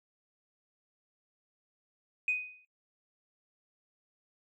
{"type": "tone with exponential decay", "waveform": "sine", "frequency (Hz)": 2496, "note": "D#7", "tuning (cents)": 5, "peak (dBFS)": -24, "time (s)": [2.28, 2.65], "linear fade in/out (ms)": 2, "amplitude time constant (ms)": 79, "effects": ["noise-tail reverb RT60 0.1 s tail -18 dB re dry", "tanh soft clip ceiling -20 dBFS"]}